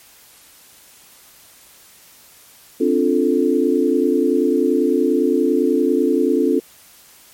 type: chord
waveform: sine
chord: D minor seventh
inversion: third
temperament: equal with one note detuned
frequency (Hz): 261.6 / 291.8 / 349.2 / 440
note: C4 / D4 / F4 / A4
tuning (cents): 0 / -11 / 0 / 0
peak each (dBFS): -19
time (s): 2.8-6.6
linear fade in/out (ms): 10
effects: white hiss -47 dBFS RMS until 7.33 s + MP3 64 kbps